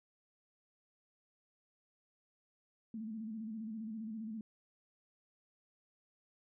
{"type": "tone with vibrato", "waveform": "sine", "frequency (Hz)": 220, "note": "A3", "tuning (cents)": 0, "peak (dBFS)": -40, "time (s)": [2.94, 4.41], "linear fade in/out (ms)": 2, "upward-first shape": "square", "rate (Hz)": 15, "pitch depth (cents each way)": 55, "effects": []}